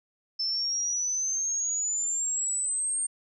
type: exponential sweep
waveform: sine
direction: up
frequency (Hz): 5274 to 8700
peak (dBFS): -26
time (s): 0.39-3.07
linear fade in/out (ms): 10
effects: none